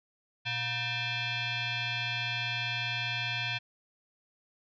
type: tone with frequency modulation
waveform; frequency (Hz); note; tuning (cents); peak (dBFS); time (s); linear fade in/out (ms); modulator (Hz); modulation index
sine; 119.9; A#2; +49; -30; 0.45-3.59; 20; 835; 4.3
effects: none

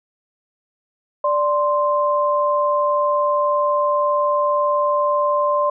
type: tone pair together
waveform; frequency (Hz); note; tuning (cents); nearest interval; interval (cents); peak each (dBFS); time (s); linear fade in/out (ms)
sine; 587.3 / 1045.4; D5 / C6; 0 / -2; minor seventh; 998; -18; 1.24-5.7; 5
effects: none

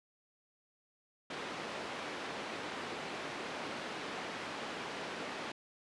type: band-pass noise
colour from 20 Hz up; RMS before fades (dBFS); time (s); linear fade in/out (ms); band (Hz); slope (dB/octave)
pink; -42; 1.3-5.52; 5; 280 to 3400; 12
effects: resampled to 24000 Hz

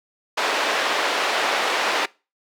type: band-pass noise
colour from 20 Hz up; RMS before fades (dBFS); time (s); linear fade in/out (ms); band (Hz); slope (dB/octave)
pink; -22; 0.37-2.06; 10; 500 to 3700; 12
effects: noise-tail reverb RT60 0.3 s tail -23 dB re dry + high-pass 300 Hz 12 dB/octave

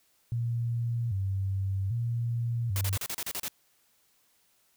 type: tone with vibrato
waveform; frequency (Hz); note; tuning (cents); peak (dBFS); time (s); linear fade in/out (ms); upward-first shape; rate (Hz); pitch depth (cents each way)
sine; 106.7; G#2; +47; -27; 0.32-2.97; 0; square; 0.63; 170
type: noise bursts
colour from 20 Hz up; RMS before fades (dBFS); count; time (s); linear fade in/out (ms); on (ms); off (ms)
white; -34; 9; 2.76-3.481; 0; 49; 35
effects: white hiss -68 dBFS RMS until 4.76 s

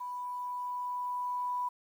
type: tone with level ramp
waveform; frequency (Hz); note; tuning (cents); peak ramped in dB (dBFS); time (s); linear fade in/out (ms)
sine; 987.8; B5; 0; -36 to -30; 0-1.69; 10
effects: 10-bit

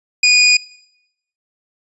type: tone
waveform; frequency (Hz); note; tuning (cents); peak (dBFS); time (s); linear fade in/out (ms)
25% pulse; 2463; D#7; -18; -4; 0.23-0.57; 5
effects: noise-tail reverb RT60 0.8 s tail -21 dB re dry + resampled to 24000 Hz

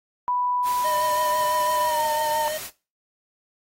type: tone with pitch glide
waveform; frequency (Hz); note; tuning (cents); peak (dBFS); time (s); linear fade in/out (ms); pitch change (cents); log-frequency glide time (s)
sine; 987.8 to 911.1; B5 to A#5; 0 to -40; -21; 0.28-2.48; 0; -140; 1.82-2.05
type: noise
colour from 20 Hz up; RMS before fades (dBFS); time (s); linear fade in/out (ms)
white; -35; 0.63-2.71; 50
type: tone with vibrato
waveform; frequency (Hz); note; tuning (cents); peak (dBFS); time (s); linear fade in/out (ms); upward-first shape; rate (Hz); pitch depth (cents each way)
square; 611; D#5; -32; -28; 0.84-2.58; 10; triangle; 6; 34
effects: noise-tail reverb RT60 0.3 s tail -19 dB re dry + AAC 48 kbps

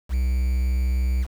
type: tone with quantisation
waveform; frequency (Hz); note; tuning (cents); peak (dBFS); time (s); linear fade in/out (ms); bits
triangle; 63.3; B1; +43; -17; 0.09-1.27; 50; 7
effects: none

